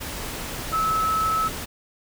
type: tone in noise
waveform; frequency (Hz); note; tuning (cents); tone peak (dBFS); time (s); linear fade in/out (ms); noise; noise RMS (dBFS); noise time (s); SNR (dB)
sine; 1300; E6; -24; -20; 0.72-1.49; 20; pink; -32; 0-1.66; +9
effects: none